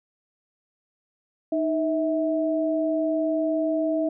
sine tone pair together, 311.1 / 648.2 Hz, D#4 / E5, 0 / -29 cents, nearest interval octave + minor second, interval 1271 cents, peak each -24 / -24 dBFS, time 1.52-4.09 s, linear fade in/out 5 ms, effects none

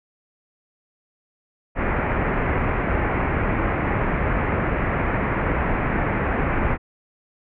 pink low-pass noise, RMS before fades -22 dBFS, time 1.75-6.78 s, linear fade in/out 50 ms, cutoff 2300 Hz, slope 48 dB/octave, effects none

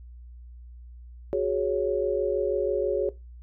sine chord, F# suspended second, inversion none, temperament just, 370 / 416.2 / 555 Hz, F#4 / G#4 / C#5, 0 / +4 / +2 cents, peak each -27 dBFS, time 1.33-3.09 s, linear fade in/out 0 ms, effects noise-tail reverb RT60 0.2 s tail -18 dB re dry + added 60 Hz sine -42 dBFS peak until 3.42 s

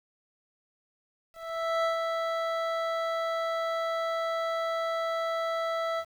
25% pulse tone with ADSR envelope, 659.3 Hz, E5, in tune, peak -20 dBFS, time 1.33-6.05 s, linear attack 510 ms, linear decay 120 ms, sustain -4 dB, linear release 63 ms, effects low-pass 3000 Hz 12 dB/octave + 9-bit

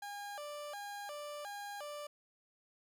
30% pulse tone with vibrato, 692 Hz, F5, 16 cents flat, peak -40 dBFS, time 0.02-2.07 s, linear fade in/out 5 ms, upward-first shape square, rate 1.4 Hz, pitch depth 280 cents each way, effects none

